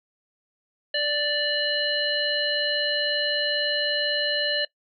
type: harmonic tone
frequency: 587.3 Hz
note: D5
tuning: in tune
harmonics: 1 / 3 / 5 / 7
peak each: -28 / -28 / -28 / -28 dBFS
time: 0.94-4.65 s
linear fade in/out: 5 ms
effects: noise-tail reverb RT60 0.1 s tail -21 dB re dry